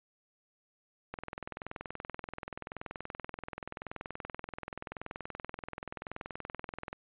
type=click train; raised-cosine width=0.5 ms; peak=-24 dBFS; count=122; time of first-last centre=1.14-6.929 s; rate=20.9 Hz; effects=resampled to 8000 Hz